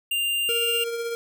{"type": "tone", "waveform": "square", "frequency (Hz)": 2794, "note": "F7", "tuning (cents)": 0, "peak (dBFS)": -23, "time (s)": [0.11, 0.84], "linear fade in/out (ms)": 5}
{"type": "tone with tremolo", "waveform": "square", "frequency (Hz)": 466.2, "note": "A#4", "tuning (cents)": 0, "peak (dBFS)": -26, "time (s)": [0.49, 1.15], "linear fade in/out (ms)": 0, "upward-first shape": "triangle", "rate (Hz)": 16, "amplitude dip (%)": 40}
{"effects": []}